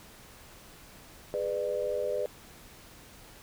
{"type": "chord", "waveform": "sine", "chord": "G# diminished", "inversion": "none", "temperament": "just", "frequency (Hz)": [415.3, 498.4, 598], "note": ["G#4", "B4", "D5"], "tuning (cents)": [0, 16, 31], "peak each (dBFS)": [-35, -32, -32], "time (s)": [1.34, 2.26], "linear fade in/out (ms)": 0, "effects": ["pink hiss -52 dBFS RMS until 3.42 s"]}